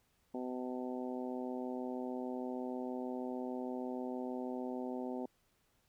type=harmonic tone; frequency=126.4 Hz; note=B2; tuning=41 cents sharp; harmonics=2 / 3 / 4 / 5 / 6 / 7; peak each=-40 / -44 / -46 / -48 / -50 / -51 dBFS; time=0.34-5.26 s; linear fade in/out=5 ms; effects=pink hiss -75 dBFS RMS until 5.88 s